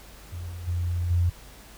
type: tone with level steps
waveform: sine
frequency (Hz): 87.31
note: F2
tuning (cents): 0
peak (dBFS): -32 / -34 / -24 / -19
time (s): 0.32-1.3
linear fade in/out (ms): 10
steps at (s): 0.49 / 0.67 / 1.1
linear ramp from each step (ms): 10
effects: added 50 Hz sine -49 dBFS peak until 1.77 s + pink hiss -49 dBFS RMS until 1.77 s